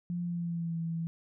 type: tone with pitch glide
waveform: sine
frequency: 174.61 to 165.38 Hz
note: F3 to E3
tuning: 0 to +6 cents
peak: -31 dBFS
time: 0.1-1.07 s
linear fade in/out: 0 ms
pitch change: -94 cents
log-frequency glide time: 0.22-0.78 s
effects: none